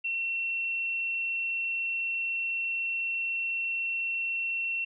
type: tone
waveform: sine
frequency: 2714 Hz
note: E7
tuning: 50 cents sharp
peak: -28 dBFS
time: 0.04-4.85 s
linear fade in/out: 10 ms
effects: none